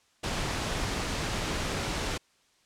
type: noise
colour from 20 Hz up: pink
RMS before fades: -31 dBFS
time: 0.23-2.18 s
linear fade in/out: 10 ms
effects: white hiss -66 dBFS RMS until 2.65 s + low-pass 7000 Hz 12 dB/octave